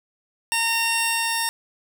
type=tone pair together; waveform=15% pulse; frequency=916.2 / 2748 Hz; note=A#5 / F7; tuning=-30 / -29 cents; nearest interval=octave + perfect fifth; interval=1901 cents; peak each=-17 dBFS; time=0.52-1.49 s; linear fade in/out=0 ms; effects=none